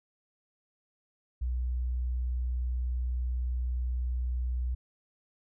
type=tone; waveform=sine; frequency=61.74 Hz; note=B1; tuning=in tune; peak=-28 dBFS; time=1.41-4.75 s; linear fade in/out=10 ms; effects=none